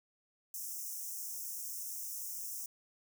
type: high-pass noise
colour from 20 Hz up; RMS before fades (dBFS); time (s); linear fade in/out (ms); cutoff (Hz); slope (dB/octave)
white; -42; 0.54-2.66; 2; 5400; 96
effects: none